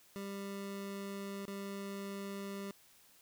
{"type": "tone with dropouts", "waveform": "25% pulse", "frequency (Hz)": 198.3, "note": "G3", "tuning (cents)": 20, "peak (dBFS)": -37, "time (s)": [0.16, 2.71], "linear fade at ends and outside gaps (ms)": 0, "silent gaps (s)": [1.453, 1.48], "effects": ["white hiss -64 dBFS RMS until 3.21 s"]}